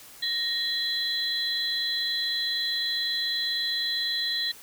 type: tone cluster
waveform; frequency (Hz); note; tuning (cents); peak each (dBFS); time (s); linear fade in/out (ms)
sine; 1864 / 3360 / 4038; A#6 / G#7 / B7; -1 / +19 / +38; -33 / -32 / -27; 0.22-4.52; 10
effects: white hiss -48 dBFS RMS until 4.62 s